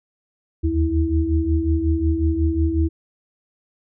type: tone cluster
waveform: sine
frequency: 75.5 / 81 / 326.6 Hz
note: D2 / E2 / E4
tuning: +48 / -30 / -16 cents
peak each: -21 dBFS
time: 0.63-2.89 s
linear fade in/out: 20 ms
effects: none